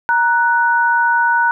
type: tone pair together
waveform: sine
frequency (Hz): 937.5 / 1483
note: A#5 / F#6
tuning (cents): +10 / +4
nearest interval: minor sixth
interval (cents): 794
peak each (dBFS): -14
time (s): 0.09-1.51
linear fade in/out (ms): 0
effects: none